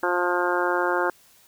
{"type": "harmonic tone", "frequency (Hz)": 177.3, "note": "F3", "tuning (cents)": 26, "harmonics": [2, 3, 4, 5, 6, 7, 8, 9], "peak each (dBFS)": [-26, -28, -31, -28, -30, -33, -28, -31], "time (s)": [0.03, 1.1], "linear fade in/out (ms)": 2, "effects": ["white hiss -56 dBFS RMS until 1.47 s"]}